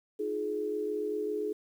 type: tone cluster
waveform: sine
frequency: 309.6 / 354.8 / 422.3 Hz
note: D#4 / F4 / G#4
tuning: -9 / +27 / +29 cents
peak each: -38 / -40 / -31 dBFS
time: 0.19-1.53 s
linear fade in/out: 10 ms
effects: 10-bit